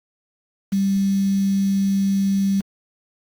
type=tone with quantisation; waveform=sine; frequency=196 Hz; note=G3; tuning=in tune; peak=-16 dBFS; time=0.72-2.61 s; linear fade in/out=10 ms; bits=6; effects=Opus 48 kbps